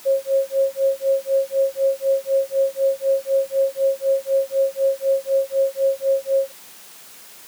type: tone with tremolo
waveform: sine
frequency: 542 Hz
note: C#5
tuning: 39 cents flat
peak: -13 dBFS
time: 0.05-6.52 s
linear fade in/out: 20 ms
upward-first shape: sine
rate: 4 Hz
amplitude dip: 100%
effects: white hiss -43 dBFS RMS until 7.47 s + high-pass 150 Hz 12 dB/octave